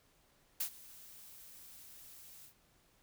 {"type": "noise with ADSR envelope", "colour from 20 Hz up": "blue", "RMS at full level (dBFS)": -34, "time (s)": [0.6, 2.54], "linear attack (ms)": 8, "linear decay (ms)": 85, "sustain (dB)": -21, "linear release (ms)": 98, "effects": ["pink hiss -70 dBFS RMS until 3.02 s"]}